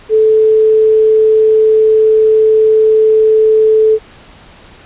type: tone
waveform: sine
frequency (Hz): 436.4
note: A4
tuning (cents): -14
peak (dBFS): -5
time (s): 0.09-3.99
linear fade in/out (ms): 50
effects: pink hiss -39 dBFS RMS until 4.85 s + resampled to 8000 Hz